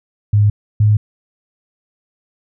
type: tone pair in turn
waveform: sine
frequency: 103.83 / 105.77 Hz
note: G#2 / G#2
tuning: 0 / +32 cents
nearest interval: unison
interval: 32 cents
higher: second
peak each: -8 dBFS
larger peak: neither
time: 0.33-0.5 / 0.8-0.97 s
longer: neither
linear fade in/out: 5 ms
effects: none